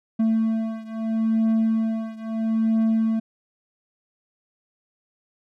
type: beating tone pair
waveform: triangle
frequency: 222.7 / 223.46 Hz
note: A3 / A3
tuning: +21 / +27 cents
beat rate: 0.76 Hz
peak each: -20 / -22 dBFS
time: 0.19-3.2 s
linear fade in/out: 10 ms
effects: none